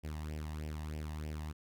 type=tone with flanger; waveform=sawtooth; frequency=76.6 Hz; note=D#2; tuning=27 cents flat; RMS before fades=-41 dBFS; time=0.03-1.53 s; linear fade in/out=20 ms; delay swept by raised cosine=0.37 to 1.1 ms; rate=3.2 Hz; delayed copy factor=+0.7; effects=none